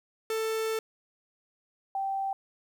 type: tone pair in turn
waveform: 45% pulse / sine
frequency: 443 / 779.7 Hz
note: A4 / G5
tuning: +12 / -10 cents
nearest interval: minor seventh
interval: 978 cents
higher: second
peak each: -28 dBFS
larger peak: neither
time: 0.3-0.79 / 1.95-2.33 s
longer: first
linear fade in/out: 2 ms
effects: 11-bit